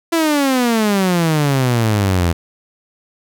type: exponential sweep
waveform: sawtooth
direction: down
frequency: 338.8 to 82.41 Hz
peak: -9 dBFS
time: 0.12-2.33 s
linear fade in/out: 10 ms
effects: none